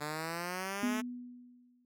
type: exponential sweep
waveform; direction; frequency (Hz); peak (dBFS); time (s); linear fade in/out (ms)
5% pulse; up; 147 to 220; -25; 0-1.02; 20
type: tone with exponential decay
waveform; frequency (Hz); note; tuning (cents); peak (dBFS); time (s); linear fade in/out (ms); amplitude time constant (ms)
sine; 245.8; B3; -8; -28; 0.83-1.85; 2; 220
effects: none